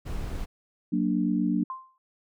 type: noise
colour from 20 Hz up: brown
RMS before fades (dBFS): -32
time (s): 0.05-0.46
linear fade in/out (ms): 20
type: chord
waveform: sine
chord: Gb augmented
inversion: none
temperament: equal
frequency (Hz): 185 / 233.1 / 293.7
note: Gb3 / Bb3 / D4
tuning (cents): 0 / 0 / 0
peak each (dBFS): -27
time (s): 0.92-1.64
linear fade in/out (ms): 10
type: tone with exponential decay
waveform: sine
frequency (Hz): 1046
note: C6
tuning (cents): -1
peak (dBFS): -29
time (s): 1.7-1.98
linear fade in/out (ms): 1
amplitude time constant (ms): 59
effects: none